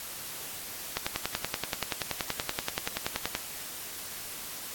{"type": "click train", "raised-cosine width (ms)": 0.2, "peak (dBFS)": -11, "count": 26, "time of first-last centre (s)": [0.97, 3.351], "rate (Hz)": 10.5, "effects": ["white hiss -40 dBFS RMS until 4.74 s", "AAC 64 kbps"]}